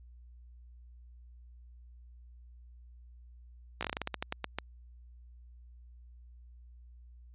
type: slowing click train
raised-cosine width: 0.3 ms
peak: -17 dBFS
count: 14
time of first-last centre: 3.81-4.586 s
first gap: 16 ms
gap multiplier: 1.2
effects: added 60 Hz sine -51 dBFS peak until 7.34 s + resampled to 8000 Hz